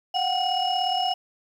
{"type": "tone cluster", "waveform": "sine", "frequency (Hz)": [723, 760, 2901, 5280], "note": ["F#5", "F#5", "F#7", "E8"], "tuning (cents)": [-40, 46, -35, 2], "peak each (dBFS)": [-25, -25, -27, -32], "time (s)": [0.14, 1.14], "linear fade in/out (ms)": 10, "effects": ["tanh soft clip ceiling -15 dBFS", "9-bit"]}